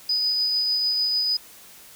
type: tone with tremolo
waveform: sine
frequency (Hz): 4978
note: D#8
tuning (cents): 0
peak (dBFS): -19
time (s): 0.09-1.37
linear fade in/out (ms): 5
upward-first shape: triangle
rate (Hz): 6.7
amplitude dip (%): 25
effects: white hiss -47 dBFS RMS until 1.95 s